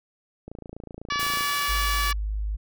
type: click train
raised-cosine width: 2 ms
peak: -25 dBFS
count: 27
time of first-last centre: 0.48-1.409 s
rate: 28 Hz
type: harmonic tone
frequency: 575 Hz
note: D5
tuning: 37 cents flat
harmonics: 2 / 3 / 4 / 5 / 6 / 7 / 8 / 9 / 10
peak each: -27 / -31 / -33 / -35 / -37 / -38 / -39 / -40 / -41 dBFS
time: 1.1-2.13 s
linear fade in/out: 5 ms
type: noise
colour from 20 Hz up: white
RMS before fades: -33 dBFS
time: 1.19-2.12 s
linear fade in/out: 10 ms
type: tone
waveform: sine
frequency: 52 Hz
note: G#1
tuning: 3 cents sharp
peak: -25 dBFS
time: 1.68-2.57 s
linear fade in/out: 20 ms
effects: none